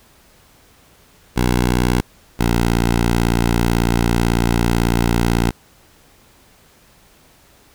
10% pulse tone pair in turn, 61 / 58.09 Hz, B1 / A#1, -21 / -5 cents, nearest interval minor second, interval 84 cents, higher first, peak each -6 dBFS, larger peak neither, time 1.36-2.01 / 2.39-5.51 s, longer second, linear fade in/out 10 ms, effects pink hiss -51 dBFS RMS until 7.74 s

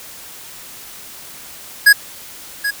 square tone with echo, 1661.2 Hz, G#6, in tune, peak -5 dBFS, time 1.86-1.93 s, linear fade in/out 10 ms, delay 780 ms, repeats 1, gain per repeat -12 dB, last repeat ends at 2.71 s, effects white hiss -36 dBFS RMS until 2.8 s

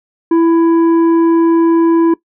triangle tone with tanh clipping, 331.9 Hz, E4, 12 cents sharp, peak -8 dBFS, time 0.31-2.14 s, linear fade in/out 5 ms, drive 11 dB, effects noise-tail reverb RT60 0.1 s tail -19 dB re dry

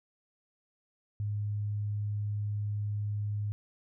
sine tone, 103.83 Hz, G#2, in tune, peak -30 dBFS, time 1.2-3.52 s, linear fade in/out 0 ms, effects none

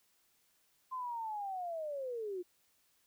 sine linear sweep, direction down, 1046.5 to 345.5 Hz, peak -37 dBFS, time 0.91-2.43 s, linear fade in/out 20 ms, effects white hiss -73 dBFS RMS until 3.06 s

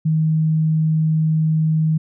sine tone, 157.7 Hz, D#3, 24 cents sharp, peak -14 dBFS, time 0.05-1.98 s, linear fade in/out 10 ms, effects none

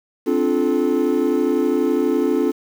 triangle chord, D minor seventh, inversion third, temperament equal with one note detuned, 261.6 / 293.7 / 349.2 / 433.4 Hz, C4 / D4 / F4 / A4, 0 / 0 / 0 / -26 cents, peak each -19 dBFS, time 0.26-2.52 s, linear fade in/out 20 ms, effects tanh soft clip ceiling -5 dBFS + 7-bit

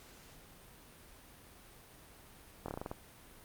slowing click train, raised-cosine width 1 ms, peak -25 dBFS, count 8, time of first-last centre 2.66-2.915 s, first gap 23 ms, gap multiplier 1.15, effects pink hiss -57 dBFS RMS until 3.44 s + Opus 48 kbps

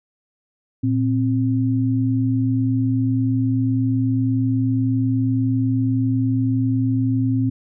sine tone pair together, 115.03 / 263.2 Hz, A#2 / C4, -23 / +10 cents, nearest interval octave + major second, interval 1433 cents, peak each -19 dBFS, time 0.83-7.5 s, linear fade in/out 10 ms, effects none

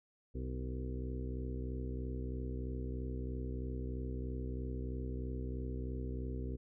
harmonic tone with a mistuned harmonic, 63.1 Hz, B1, 38 cents sharp, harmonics 1 / 2 / 3 / 4 / 5 / 6 / 7 / 8, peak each -39 / -44 / -55 / -46 / -52 / -49 / -51 / -59 dBFS, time 0.34-6.57 s, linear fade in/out 20 ms, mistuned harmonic 7, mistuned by +45 cents, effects none

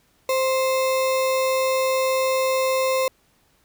sine tone with sample-and-hold, 523.3 Hz, C5, in tune, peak -18 dBFS, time 0.29-3.08 s, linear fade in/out 2 ms, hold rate 1575 Hz, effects pink hiss -62 dBFS RMS until 3.64 s

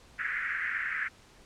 white band-pass noise, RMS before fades -33 dBFS, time 0.18-1.09 s, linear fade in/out 20 ms, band 1500 to 2000 Hz, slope 48 dB/octave, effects pink hiss -57 dBFS RMS until 1.45 s + low-pass 8000 Hz 12 dB/octave

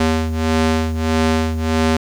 sawtooth ring-modulated tone, 160 Hz, D#3, 49 cents sharp, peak -8 dBFS, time 0-1.97 s, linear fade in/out 5 ms, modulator 79.2 Hz, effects low-pass 7000 Hz 12 dB/octave + 7-bit

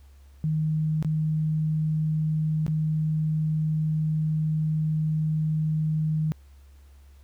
sine tone with dropouts, 155.56 Hz, D#3, in tune, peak -22 dBFS, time 0.44-6.32 s, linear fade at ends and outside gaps 0 ms, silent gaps 1.026-1.047 / 2.665-2.68 s, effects added 69 Hz sine -48 dBFS peak until 7.23 s + pink hiss -64 dBFS RMS until 7.23 s

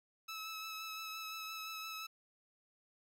15% pulse tone with vibrato, 1300 Hz, E6, 24 cents flat, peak -36 dBFS, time 0.28-2.07 s, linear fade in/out 10 ms, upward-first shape sine, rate 5.8 Hz, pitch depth 18 cents each way, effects none

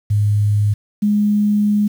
sine tone pair in turn, 103.83 / 207.7 Hz, G#2 / G#3, 0 / 0 cents, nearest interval octave, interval 1200 cents, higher second, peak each -12 dBFS, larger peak neither, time 0.1-0.74 / 1.02-1.88 s, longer second, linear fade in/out 10 ms, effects 7-bit

